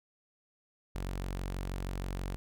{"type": "tone", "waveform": "sawtooth", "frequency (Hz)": 46.25, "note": "F#1", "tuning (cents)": 0, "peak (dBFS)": -31, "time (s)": [0.95, 2.36], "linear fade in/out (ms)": 0, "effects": []}